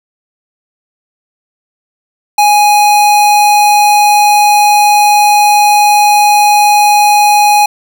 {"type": "tone", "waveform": "square", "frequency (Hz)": 830.6, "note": "G#5", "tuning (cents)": 0, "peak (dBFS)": -5, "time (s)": [2.38, 7.66], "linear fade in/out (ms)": 5, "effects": ["7-bit"]}